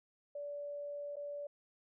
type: tone with dropouts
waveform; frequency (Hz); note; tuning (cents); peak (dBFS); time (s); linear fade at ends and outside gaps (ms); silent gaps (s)
sine; 578; D5; -28; -40; 0.35-1.47; 5; 1.158-1.166
effects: none